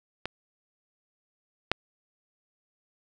clicks, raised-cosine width 0.3 ms, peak -15 / -6 dBFS, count 2, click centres 0.256 / 1.716 s, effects none

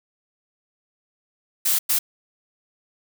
blue noise bursts at uneven times, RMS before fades -20 dBFS, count 2, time 1.65-1.79 / 1.89-1.99 s, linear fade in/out 10 ms, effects none

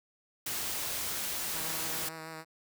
white noise, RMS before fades -35 dBFS, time 0.46-2.09 s, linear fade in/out 5 ms
5% pulse tone with vibrato, 160.3 Hz, E3, 48 cents flat, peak -30 dBFS, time 1.51-2.45 s, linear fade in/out 50 ms, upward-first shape sine, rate 6.7 Hz, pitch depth 20 cents each way
effects none

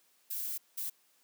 violet noise bursts at uneven times, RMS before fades -37 dBFS, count 2, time 0.3-0.58 / 0.77-0.9 s, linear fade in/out 10 ms, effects white hiss -69 dBFS RMS until 1.23 s + high-pass 200 Hz 12 dB/octave

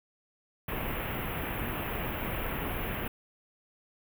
pink band-stop noise, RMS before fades -34 dBFS, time 0.68-3.08 s, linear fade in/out 5 ms, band 3000 to 12000 Hz, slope 48 dB/octave, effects none

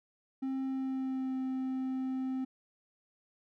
triangle tone with pitch glide, 265.7 to 261.1 Hz, C4 to C4, +27 to -3 cents, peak -30 dBFS, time 0.42-2.45 s, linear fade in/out 10 ms, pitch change -30 cents, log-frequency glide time 0.64-1.37 s, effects none

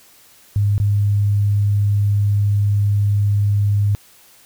sine tone with dropouts, 102.1 Hz, G#2, 29 cents flat, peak -13 dBFS, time 0.56-3.95 s, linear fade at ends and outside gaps 0 ms, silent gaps 0.78-0.8 s, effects white hiss -49 dBFS RMS until 4.45 s

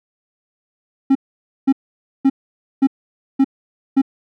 triangle tone bursts, 269.9 Hz, C#4, 46 cents flat, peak -7 dBFS, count 6, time 1.1-4.018 s, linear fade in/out 10 ms, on 53 ms, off 520 ms, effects none

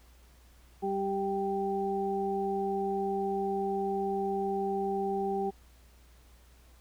harmonic tone, 196 Hz, G3, in tune, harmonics 1 / 2 / 4, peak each -36 / -31 / -33 dBFS, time 0.82-5.51 s, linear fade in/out 20 ms, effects added 60 Hz sine -56 dBFS peak until 6.8 s + pink hiss -63 dBFS RMS until 6.8 s

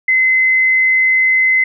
sine tone, 2050 Hz, C7, 36 cents flat, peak -9 dBFS, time 0.08-1.64 s, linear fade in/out 5 ms, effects none

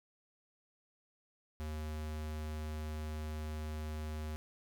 square tone, 77 Hz, D#2, 17 cents flat, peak -39 dBFS, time 1.6-4.36 s, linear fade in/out 0 ms, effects none

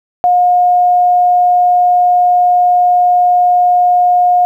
sine tone, 716 Hz, F5, 43 cents sharp, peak -6 dBFS, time 0.24-4.45 s, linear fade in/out 0 ms, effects 8-bit

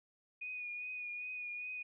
sine tone with vibrato, 2466 Hz, D#7, 16 cents flat, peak -40 dBFS, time 0.41-1.83 s, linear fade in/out 10 ms, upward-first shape triangle, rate 2.5 Hz, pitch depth 32 cents each way, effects none

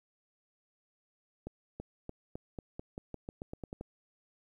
accelerating click train, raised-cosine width 2 ms, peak -27 dBFS, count 14, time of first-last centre 1.47-3.811 s, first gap 330 ms, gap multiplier 0.89, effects 11-bit

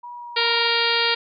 sine tone with vibrato, 961 Hz, B5, 48 cents flat, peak -33 dBFS, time 0.03-0.69 s, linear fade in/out 10 ms, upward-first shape sine, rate 2.8 Hz, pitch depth 10 cents each way
harmonic tone, 466.2 Hz, A#4, in tune, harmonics 1 / 2 / 3 / 4 / 5 / 6 / 7 / 8 / 9 / 10, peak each -27 / -27 / -27 / -27 / -27 / -27 / -27 / -27 / -27 / -27 dBFS, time 0.36-1.15 s, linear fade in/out 10 ms
effects none

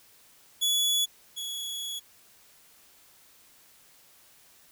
sawtooth tone pair in turn, 3400 / 3367 Hz, G#7 / G#7, +40 / +23 cents, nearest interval unison, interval 17 cents, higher first, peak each -20 / -30 dBFS, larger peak first, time 0.61-1.06 / 1.36-2 s, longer second, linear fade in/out 20 ms, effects white hiss -58 dBFS RMS until 4.71 s

